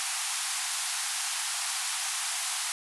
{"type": "band-pass noise", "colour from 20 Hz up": "white", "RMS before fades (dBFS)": -32, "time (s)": [0, 2.72], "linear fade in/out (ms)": 0, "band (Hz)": [710, 11000], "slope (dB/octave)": 96, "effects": []}